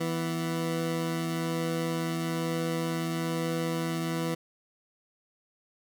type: tone pair together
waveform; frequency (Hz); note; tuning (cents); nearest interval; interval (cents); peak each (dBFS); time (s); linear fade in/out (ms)
20% pulse; 164.9 / 247.9; E3 / B3; +1 / +7; perfect fifth; 706; -24 / -32; 0-4.35; 10
effects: none